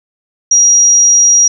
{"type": "tone", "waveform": "sine", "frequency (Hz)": 5730, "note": "F8", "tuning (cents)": 44, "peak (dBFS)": -4, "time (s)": [0.51, 1.48], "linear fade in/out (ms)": 5, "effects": []}